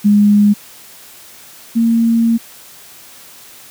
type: tone pair in turn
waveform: sine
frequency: 206.2 / 229.8 Hz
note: G#3 / A#3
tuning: -12 / -25 cents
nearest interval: major second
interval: 187 cents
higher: second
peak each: -6 / -9 dBFS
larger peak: first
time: 0.04-0.54 / 1.75-2.38 s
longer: second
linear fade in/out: 20 ms
effects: white hiss -39 dBFS RMS until 3.7 s + high-pass 80 Hz 12 dB/octave